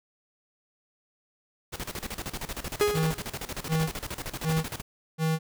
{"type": "noise with tremolo", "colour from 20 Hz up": "pink", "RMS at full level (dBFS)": -34, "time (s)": [1.72, 4.82], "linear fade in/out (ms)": 20, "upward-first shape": "square", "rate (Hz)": 13, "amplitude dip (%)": 80}
{"type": "tone with exponential decay", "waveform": "45% pulse", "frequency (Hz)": 415.3, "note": "G#4", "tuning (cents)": 0, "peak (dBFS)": -18, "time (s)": [2.81, 3.32], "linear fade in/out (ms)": 0, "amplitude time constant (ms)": 110}
{"type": "tone bursts", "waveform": "square", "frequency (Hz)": 159.7, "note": "D#3", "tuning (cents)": 45, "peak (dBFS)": -24, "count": 4, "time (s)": [2.93, 5.39], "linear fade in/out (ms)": 50, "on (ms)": 210, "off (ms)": 540}
{"effects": []}